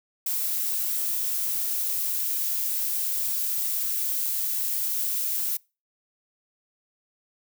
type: noise with high-pass filter sweep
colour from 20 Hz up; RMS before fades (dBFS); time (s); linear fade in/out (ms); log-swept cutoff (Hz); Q
violet; -27; 0.26-5.57; 5; 730 to 290; 3.5
effects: noise-tail reverb RT60 0.3 s tail -25 dB re dry